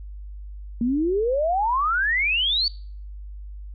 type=exponential sweep; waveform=sine; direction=up; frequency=227.2 to 4591 Hz; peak=-19 dBFS; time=0.81-2.68 s; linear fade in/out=2 ms; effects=noise-tail reverb RT60 0.5 s tail -24 dB re dry + added 50 Hz sine -34 dBFS peak until 3.74 s